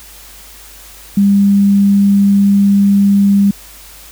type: tone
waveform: sine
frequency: 199.9 Hz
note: G3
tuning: 34 cents sharp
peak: -6 dBFS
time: 1.17-3.51 s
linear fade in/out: 5 ms
effects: added 50 Hz sine -41 dBFS peak until 4.11 s + white hiss -37 dBFS RMS until 4.11 s